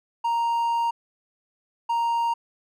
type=tone pair in turn; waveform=triangle; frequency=932.3 / 932.3 Hz; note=A#5 / A#5; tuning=0 / 0 cents; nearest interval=unison; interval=0 cents; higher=neither; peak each=-19 / -19 dBFS; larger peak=neither; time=0.24-0.91 / 1.89-2.34 s; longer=first; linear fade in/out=10 ms; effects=none